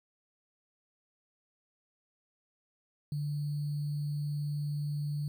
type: tone with sample-and-hold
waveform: sine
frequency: 146.83 Hz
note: D3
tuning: in tune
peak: -31 dBFS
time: 3.12-5.28 s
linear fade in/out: 2 ms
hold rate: 4410 Hz
effects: none